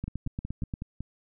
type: two click trains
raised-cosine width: 5 ms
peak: -22 / -20 dBFS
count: 6 / 7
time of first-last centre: 0.08-1.006 / 0.04-0.738 s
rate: 5.4 / 8.59 Hz
effects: none